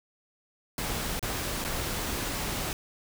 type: noise with dropouts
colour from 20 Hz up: pink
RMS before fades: -32 dBFS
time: 0.78-2.73 s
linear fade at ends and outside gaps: 1 ms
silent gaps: 1.194-1.227 / 1.642-1.648 s
effects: none